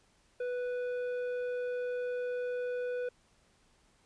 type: tone with tanh clipping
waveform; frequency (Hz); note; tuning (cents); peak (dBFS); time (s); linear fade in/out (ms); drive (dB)
sine; 493.9; B4; 0; -34; 0.4-3.09; 5; 9
effects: pink hiss -68 dBFS RMS until 4.05 s + resampled to 22050 Hz